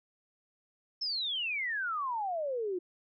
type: exponential sweep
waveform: sine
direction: down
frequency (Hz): 5370 to 346.4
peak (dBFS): -31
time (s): 1.01-2.79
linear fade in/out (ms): 10
effects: none